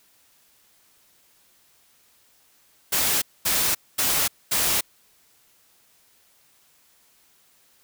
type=noise bursts; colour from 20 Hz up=white; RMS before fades=-22 dBFS; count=4; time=2.92-4.81 s; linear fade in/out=10 ms; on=300 ms; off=230 ms; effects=white hiss -60 dBFS RMS until 7.83 s